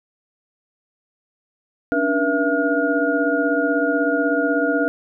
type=tone cluster; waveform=sine; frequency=279.7 / 295.9 / 479 / 668 / 1431 Hz; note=C#4 / D4 / A#4 / E5 / F6; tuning=+16 / +13 / +47 / +23 / +42 cents; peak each=-23 dBFS; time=1.92-4.88 s; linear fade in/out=0 ms; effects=none